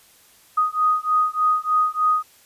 sine beating tone pair, 1244.5 / 1247.8 Hz, D#6 / D#6, 0 / +5 cents, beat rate 3.3 Hz, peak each -20 dBFS, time 0.57-2.23 s, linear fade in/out 10 ms, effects white hiss -53 dBFS RMS until 2.45 s + resampled to 32000 Hz

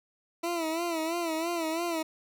20% pulse tone with vibrato, 331.3 Hz, E4, 9 cents sharp, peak -24 dBFS, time 0.43-2.03 s, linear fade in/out 10 ms, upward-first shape sine, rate 3 Hz, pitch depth 82 cents each way, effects none

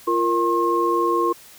sine tone cluster, 345.5 / 465.1 / 1072 Hz, F4 / A#4 / C6, -19 / -4 / +42 cents, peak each -21 / -24 / -20 dBFS, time 0.07-1.33 s, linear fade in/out 10 ms, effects white hiss -46 dBFS RMS until 1.58 s

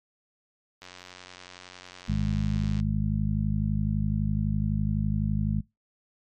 click train, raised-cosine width 0.2 ms, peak -26 dBFS, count 181, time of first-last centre 0.82-2.8 s, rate 90.9 Hz
harmonic tone, 51.91 Hz, G#1, in tune, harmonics 1 / 2 / 3 / 4, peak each -29 / -29 / -29 / -29 dBFS, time 2.08-5.61 s, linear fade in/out 10 ms
effects noise-tail reverb RT60 0.2 s tail -22 dB re dry + MP3 64 kbps

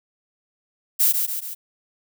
violet noise with echo, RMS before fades -17 dBFS, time 0.99-1.13 s, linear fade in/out 20 ms, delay 140 ms, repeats 3, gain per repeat -5 dB, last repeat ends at 1.55 s, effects none

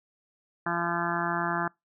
harmonic tone, 171.3 Hz, F3, 33 cents flat, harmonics 1 / 2 / 4 / 5 / 6 / 7 / 8 / 9 / 10, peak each -35 / -35 / -35 / -35 / -35 / -35 / -35 / -35 / -35 dBFS, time 0.66-1.68 s, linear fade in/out 5 ms, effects noise-tail reverb RT60 0.2 s tail -26 dB re dry

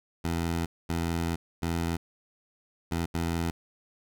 15% pulse tone bursts at uneven times, 84 Hz, E2, 33 cents sharp, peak -21 dBFS, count 5, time 0.24-0.66 / 0.89-1.36 / 1.62-1.97 / 2.91-3.06 / 3.14-3.51 s, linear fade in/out 10 ms, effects none

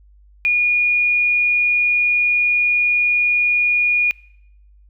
sine tone, 2440 Hz, D#7, 34 cents flat, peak -13 dBFS, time 0.45-4.11 s, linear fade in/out 0 ms, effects noise-tail reverb RT60 0.8 s tail -23 dB re dry + added 50 Hz sine -46 dBFS peak until 4.89 s

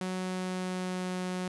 sawtooth tone with pitch glide, 185 to 182.88 Hz, F#3 to F#3, 0 to -20 cents, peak -28 dBFS, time 0.01-1.48 s, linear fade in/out 2 ms, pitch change -20 cents, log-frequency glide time 0.16-1.16 s, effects resampled to 24000 Hz + 11-bit

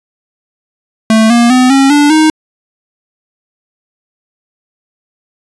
square tone with pitch steps, 220.8 / 236.6 / 253.6 / 271.8 / 291.3 / 312.3 Hz, A3 / A#3 / B3 / C#4 / D4 / D#4, +6 / +26 / +46 / -34 / -14 / +7 cents, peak -5 dBFS, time 1.1-2.3 s, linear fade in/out 2 ms, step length 200 ms, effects resampled to 24000 Hz

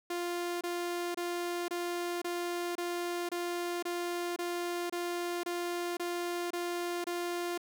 sawtooth tone bursts, 349.2 Hz, F4, in tune, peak -29 dBFS, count 14, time 0.1-7.578 s, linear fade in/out 5 ms, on 510 ms, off 26 ms, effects none

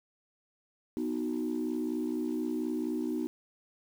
sine chord, B major, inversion none, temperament equal, 246.9 / 311.1 / 370 Hz, B3 / D#4 / F#4, 0 / 0 / 0 cents, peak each -33 / -32 / -36 dBFS, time 0.97-3.27 s, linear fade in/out 0 ms, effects tanh soft clip ceiling -24 dBFS + 9-bit

